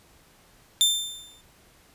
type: tone with exponential decay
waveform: sawtooth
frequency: 3575 Hz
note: A7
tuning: 27 cents sharp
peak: -12 dBFS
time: 0.81-1.41 s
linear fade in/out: 0 ms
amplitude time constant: 130 ms
effects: pink hiss -57 dBFS RMS until 1.94 s + resampled to 32000 Hz